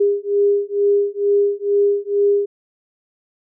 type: beating tone pair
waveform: sine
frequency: 404.2 / 406.4 Hz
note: G#4 / G#4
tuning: -47 / -38 cents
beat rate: 2.2 Hz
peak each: -17 dBFS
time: 0-2.46 s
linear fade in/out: 10 ms
effects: none